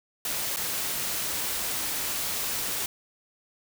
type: noise with dropouts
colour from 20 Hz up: white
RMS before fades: -30 dBFS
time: 0.25-2.86 s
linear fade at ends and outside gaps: 2 ms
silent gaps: 0.562-0.569 s
effects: none